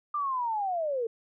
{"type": "linear sweep", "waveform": "sine", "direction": "down", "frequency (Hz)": [1202, 440], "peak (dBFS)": -27, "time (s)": [0.14, 1.07], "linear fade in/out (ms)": 5, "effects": []}